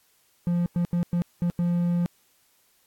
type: tone bursts at uneven times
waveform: triangle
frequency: 173.8 Hz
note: F3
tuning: 8 cents flat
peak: -19 dBFS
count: 6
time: 0.47-0.66 / 0.76-0.85 / 0.93-1.03 / 1.13-1.22 / 1.42-1.5 / 1.59-2.06 s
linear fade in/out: 0 ms
effects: white hiss -64 dBFS RMS until 2.86 s + AAC 64 kbps